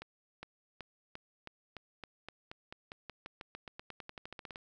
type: accelerating click train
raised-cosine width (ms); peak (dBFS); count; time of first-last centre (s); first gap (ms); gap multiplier
0.3; -28; 27; 0.02-4.559; 410; 0.92
effects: none